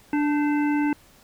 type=harmonic tone with a mistuned harmonic; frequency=293.7 Hz; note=D4; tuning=in tune; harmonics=1 / 3 / 5 / 7 / 9; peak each=-20 / -30 / -34 / -37 / -39 dBFS; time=0.13-0.93 s; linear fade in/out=2 ms; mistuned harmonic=5; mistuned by=+82 cents; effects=pink hiss -54 dBFS RMS until 1.23 s